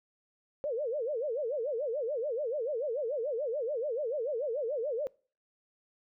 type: tone with vibrato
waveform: sine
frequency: 520 Hz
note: C5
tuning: 11 cents flat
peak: -30 dBFS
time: 0.64-5.07 s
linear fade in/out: 0 ms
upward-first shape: sine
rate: 6.9 Hz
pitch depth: 280 cents each way
effects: noise-tail reverb RT60 0.4 s tail -24 dB re dry